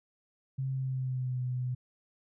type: tone with pitch glide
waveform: sine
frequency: 133.2 to 125.87 Hz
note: C3 to B2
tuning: +31 to +33 cents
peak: -30 dBFS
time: 0.58-1.75 s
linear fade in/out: 10 ms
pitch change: -98 cents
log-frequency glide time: 0.7-1.41 s
effects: none